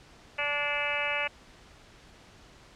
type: harmonic tone with a mistuned harmonic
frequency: 290 Hz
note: D4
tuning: 22 cents flat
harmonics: 2 / 3 / 4 / 5 / 6 / 7 / 8 / 9 / 10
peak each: -36 / -38 / -39 / -38 / -37 / -36 / -34 / -33 / -39 dBFS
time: 0.38-1.28 s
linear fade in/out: 10 ms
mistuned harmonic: 7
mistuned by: +32 cents
effects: pink hiss -54 dBFS RMS until 2.75 s + low-pass 6000 Hz 12 dB/octave